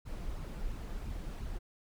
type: noise with flanger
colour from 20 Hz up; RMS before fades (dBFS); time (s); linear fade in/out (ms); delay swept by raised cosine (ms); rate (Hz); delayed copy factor
brown; -39; 0.05-1.59; 20; 0.74 to 5.94; 2.9; +0.55
effects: none